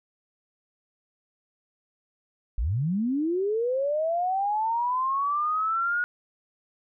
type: linear sweep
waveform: sine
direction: up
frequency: 43.54 to 1455 Hz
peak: -23 dBFS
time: 2.58-6.04 s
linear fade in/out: 0 ms
effects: none